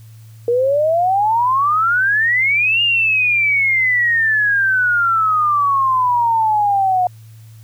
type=exponential two-way sweep; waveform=sine; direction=up then down; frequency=466.2 to 2844 to 718 Hz; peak=-12 dBFS; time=0.48-7.07 s; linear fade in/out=2 ms; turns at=2.82 s; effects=added 111 Hz sine -37 dBFS peak until 7.63 s + white hiss -53 dBFS RMS until 7.63 s